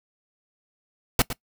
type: noise with echo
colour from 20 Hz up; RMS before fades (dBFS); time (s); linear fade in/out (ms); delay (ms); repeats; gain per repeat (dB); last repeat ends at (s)
pink; -18; 1.19-1.22; 2; 110; 1; -12; 1.33
effects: noise-tail reverb RT60 0.1 s tail -21 dB re dry